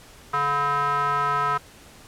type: tone with band-pass filter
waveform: square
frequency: 143.1 Hz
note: D3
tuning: 45 cents flat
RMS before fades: -23 dBFS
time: 0.33-1.58 s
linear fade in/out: 10 ms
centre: 1200 Hz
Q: 6.7
effects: pink hiss -48 dBFS RMS until 2.07 s + low-pass 12000 Hz 12 dB/octave